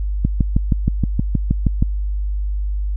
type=click train; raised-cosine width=5 ms; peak=-3 dBFS; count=11; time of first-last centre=0.25-1.825 s; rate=6.35 Hz; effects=added 50 Hz sine -18 dBFS peak until 2.96 s